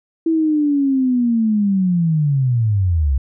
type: linear sweep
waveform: sine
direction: down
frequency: 329.6 to 62.9 Hz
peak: -13 dBFS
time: 0.26-3.18 s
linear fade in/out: 5 ms
effects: none